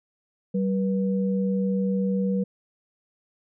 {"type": "tone pair together", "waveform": "sine", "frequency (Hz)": [191.9, 484.2], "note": ["G3", "B4"], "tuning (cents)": [-37, -34], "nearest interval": "octave + major third", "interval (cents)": 1603, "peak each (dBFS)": [-22, -29], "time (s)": [0.54, 2.44], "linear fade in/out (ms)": 10, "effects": []}